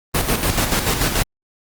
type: noise with tremolo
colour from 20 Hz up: pink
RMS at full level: -17 dBFS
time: 0.14-1.23 s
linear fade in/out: 10 ms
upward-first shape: square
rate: 6.9 Hz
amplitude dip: 50%
effects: Opus 32 kbps